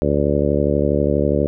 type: harmonic tone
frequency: 72.3 Hz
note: D2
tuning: 27 cents flat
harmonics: 1 / 2 / 3 / 4 / 5 / 6 / 7 / 8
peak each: -23 / -23 / -23 / -23 / -23 / -23 / -23 / -23 dBFS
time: 0.02-1.47 s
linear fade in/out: 0 ms
effects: none